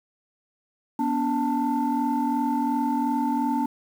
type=tone cluster; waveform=sine; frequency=243.1 / 285.9 / 888 Hz; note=B3 / D4 / A5; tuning=-27 / -46 / +16 cents; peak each=-25 dBFS; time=0.99-3.66 s; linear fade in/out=5 ms; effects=tanh soft clip ceiling -15 dBFS + 8-bit